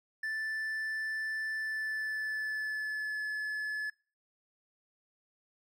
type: tone with pitch glide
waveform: triangle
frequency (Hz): 1760 to 1718.8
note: A6 to A6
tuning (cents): 0 to -41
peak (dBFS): -31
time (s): 0.23-3.9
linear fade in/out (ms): 5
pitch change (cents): -41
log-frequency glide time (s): 1.56-3.21
effects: noise-tail reverb RT60 0.4 s tail -24 dB re dry